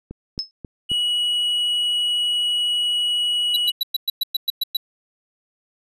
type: click train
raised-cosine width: 3 ms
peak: -20 dBFS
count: 4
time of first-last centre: 0.11-0.916 s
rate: 3.72 Hz
type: tone with exponential decay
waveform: sine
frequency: 5200 Hz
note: E8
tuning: 24 cents flat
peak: -18 dBFS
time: 0.39-0.51 s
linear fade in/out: 0 ms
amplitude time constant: 24 ms
type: tone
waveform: triangle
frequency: 2922 Hz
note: F#7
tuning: 22 cents flat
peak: -17 dBFS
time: 0.89-3.72 s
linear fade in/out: 20 ms
type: tone bursts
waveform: square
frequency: 3936 Hz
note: B7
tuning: 7 cents flat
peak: -18 dBFS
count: 10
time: 3.54-4.77 s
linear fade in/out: 5 ms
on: 24 ms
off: 110 ms
effects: resampled to 32000 Hz